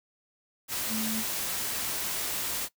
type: tone in noise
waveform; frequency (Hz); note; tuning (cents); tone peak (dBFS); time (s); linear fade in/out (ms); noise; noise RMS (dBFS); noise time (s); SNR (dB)
sine; 220; A3; 0; -31; 0.88-1.24; 50; white; -32; 0.68-2.69; -2
effects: noise-tail reverb RT60 0.1 s tail -19 dB re dry